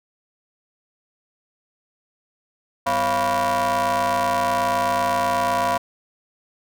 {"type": "ring-modulated tone", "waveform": "35% pulse", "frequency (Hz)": 146.83, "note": "D3", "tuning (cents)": 0, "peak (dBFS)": -14, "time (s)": [2.86, 5.78], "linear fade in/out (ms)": 10, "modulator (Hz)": 837, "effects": []}